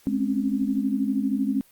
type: tone cluster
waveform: sine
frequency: 210.4 / 261.8 / 274.4 Hz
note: G#3 / C4 / C#4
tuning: +23 / +1 / -17 cents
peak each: -26 dBFS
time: 0.07-1.61 s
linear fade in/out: 0 ms
effects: white hiss -57 dBFS RMS until 1.71 s + Opus 48 kbps